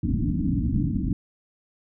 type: low-pass noise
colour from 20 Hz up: white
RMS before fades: -24 dBFS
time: 0.03-1.13 s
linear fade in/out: 5 ms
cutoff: 300 Hz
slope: 96 dB/octave
effects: none